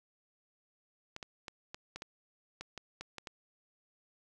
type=clicks; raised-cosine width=0.2 ms; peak=-25 dBFS; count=11; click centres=1.164 / 1.228 / 1.482 / 1.745 / 1.96 / 2.021 / 2.61 / 2.777 / 3.01 / 3.183 / 3.272 s; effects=none

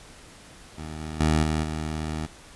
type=tone with level steps; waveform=15% pulse; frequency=77.78 Hz; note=D#2; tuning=in tune; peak=-28 / -26 / -13 / -17 / -22 dBFS; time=0.77-2.27 s; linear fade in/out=20 ms; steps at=1 / 1.2 / 1.43 / 1.63 s; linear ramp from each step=5 ms; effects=pink hiss -48 dBFS RMS until 2.55 s + resampled to 24000 Hz

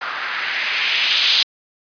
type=noise with low-pass filter sweep; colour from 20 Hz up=violet; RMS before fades=-19 dBFS; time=0.01-1.43 s; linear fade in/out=5 ms; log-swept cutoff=1300 to 3800 Hz; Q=2.1; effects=resampled to 11025 Hz

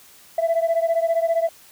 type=beating tone pair; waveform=sine; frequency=659.3 / 674.3 Hz; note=E5 / E5; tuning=0 / +39 cents; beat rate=15 Hz; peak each=-18 / -20 dBFS; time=0.38-1.49 s; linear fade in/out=5 ms; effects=tanh soft clip ceiling -14 dBFS + white hiss -49 dBFS RMS until 1.71 s

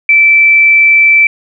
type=tone; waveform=sine; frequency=2326 Hz; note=D7; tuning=17 cents flat; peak=-3 dBFS; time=0.09-1.27 s; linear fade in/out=2 ms; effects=none

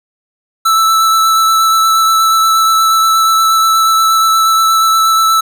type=tone with vibrato; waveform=square; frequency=1318.5 Hz; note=E6; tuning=in tune; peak=-8 dBFS; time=0.65-5.41 s; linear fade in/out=10 ms; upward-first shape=sine; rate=8.4 Hz; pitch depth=11 cents each way; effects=none

